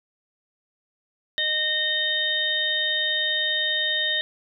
harmonic tone, 615 Hz, D#5, 20 cents flat, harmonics 1 / 3 / 5 / 6, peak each -35 / -26 / -29 / -24 dBFS, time 1.38-4.21 s, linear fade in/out 0 ms, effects none

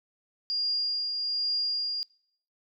sine tone with tremolo, 4822 Hz, D8, 45 cents sharp, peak -25 dBFS, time 0.5-2.03 s, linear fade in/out 0 ms, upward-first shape triangle, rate 1.2 Hz, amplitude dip 40%, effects noise-tail reverb RT60 0.7 s tail -24 dB re dry

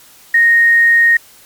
sine tone with quantisation, 1861 Hz, A#6, 3 cents flat, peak -6 dBFS, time 0.34-1.17 s, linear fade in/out 5 ms, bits 6, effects white hiss -43 dBFS RMS until 1.45 s + MP3 96 kbps

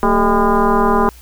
sine tone with frequency modulation, 391.6 Hz, G4, 2 cents flat, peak -10 dBFS, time 0.03-1.09 s, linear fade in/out 0 ms, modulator 206 Hz, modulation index 4.1, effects added 60 Hz sine -39 dBFS peak until 1.21 s + white hiss -45 dBFS RMS until 1.21 s

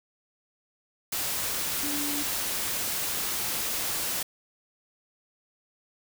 sine tone in noise, 290.8 Hz, D4, 17 cents flat, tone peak -33 dBFS, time 1.83-2.23 s, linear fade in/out 5 ms, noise white, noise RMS -30 dBFS, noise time 1.12-4.23 s, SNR -6 dB, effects none

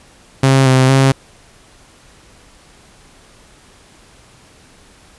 sawtooth tone with pitch steps, 134.2 / 130.4 / 134.5 Hz, C3 / C3 / C3, +44 / -5 / +48 cents, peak -4 dBFS, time 0.43-1.12 s, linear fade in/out 5 ms, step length 230 ms, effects pink hiss -46 dBFS RMS until 5.18 s + resampled to 24000 Hz

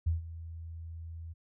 sine tone with ADSR envelope, 82.41 Hz, E2, in tune, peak -24 dBFS, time 0.06-1.34 s, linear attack 12 ms, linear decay 140 ms, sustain -16 dB, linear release 22 ms, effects none

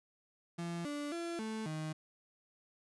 35% pulse tone with pitch steps, 170.5 / 291.4 / 339.5 / 219.6 / 155.9 Hz, F3 / D4 / F4 / A3 / D#3, -41 / -13 / -49 / -3 / +4 cents, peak -36 dBFS, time 0.58-1.93 s, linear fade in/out 10 ms, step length 270 ms, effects resampled to 24000 Hz

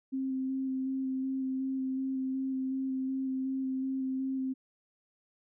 sine tone with vibrato, 264 Hz, C4, 16 cents sharp, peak -30 dBFS, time 0.12-4.54 s, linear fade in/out 20 ms, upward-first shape square, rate 2.7 Hz, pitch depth 11 cents each way, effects none

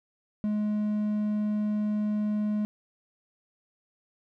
triangle tone, 210.5 Hz, G#3, 24 cents sharp, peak -23 dBFS, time 0.44-2.65 s, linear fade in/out 0 ms, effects none

